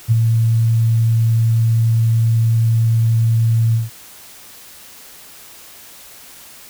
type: tone with ADSR envelope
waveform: sine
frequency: 113.8 Hz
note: A#2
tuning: 41 cents flat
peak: -7 dBFS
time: 0.08-3.9 s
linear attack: 36 ms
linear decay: 17 ms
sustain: -4 dB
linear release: 160 ms
effects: white hiss -40 dBFS RMS until 6.69 s